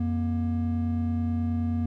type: tone pair together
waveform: triangle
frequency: 88.81 / 237.1 Hz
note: F2 / A#3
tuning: +30 / +30 cents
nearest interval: octave + perfect fourth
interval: 1700 cents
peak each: -25 / -25 dBFS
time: 0-1.86 s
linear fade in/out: 5 ms
effects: none